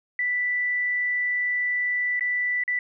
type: tone with dropouts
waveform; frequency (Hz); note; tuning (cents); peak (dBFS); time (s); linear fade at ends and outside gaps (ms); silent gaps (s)
sine; 1975.5; B6; 0; -22; 0.19-2.79; 2; 2.195-2.208 / 2.637-2.678
effects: none